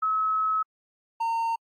sine / triangle tone pair in turn, 1288 / 915.2 Hz, E6 / A#5, -41 / -32 cents, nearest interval tritone, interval 591 cents, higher first, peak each -22 dBFS, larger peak neither, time 0.02-0.63 / 1.2-1.56 s, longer first, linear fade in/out 10 ms, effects AAC 64 kbps

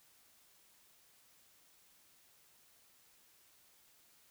silence, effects white hiss -67 dBFS RMS until 4.3 s

